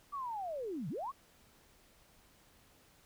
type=linear two-way sweep; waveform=sine; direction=down then up; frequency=1174.7 to 131.2 to 1174.7 Hz; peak=-37 dBFS; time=0.12-1.12 s; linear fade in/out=20 ms; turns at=0.89 s; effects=pink hiss -65 dBFS RMS until 3.05 s